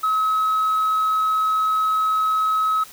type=tone; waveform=sine; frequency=1282 Hz; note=E6; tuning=49 cents flat; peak=-15 dBFS; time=0.03-2.84 s; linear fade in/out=10 ms; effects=tanh soft clip ceiling -15 dBFS + white hiss -43 dBFS RMS until 2.92 s